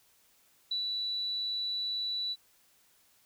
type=tone with ADSR envelope; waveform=sine; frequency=3951 Hz; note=B7; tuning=in tune; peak=-29 dBFS; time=0.71-2.36 s; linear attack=5 ms; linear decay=110 ms; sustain=-2 dB; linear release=42 ms; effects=white hiss -66 dBFS RMS until 3.25 s